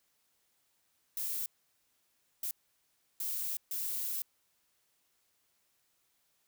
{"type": "noise bursts at uneven times", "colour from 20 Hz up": "violet", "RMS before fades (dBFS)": -36, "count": 4, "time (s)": [[1.17, 1.46], [2.43, 2.51], [3.2, 3.57], [3.71, 4.22]], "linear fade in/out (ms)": 2, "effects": ["white hiss -75 dBFS RMS until 6.47 s"]}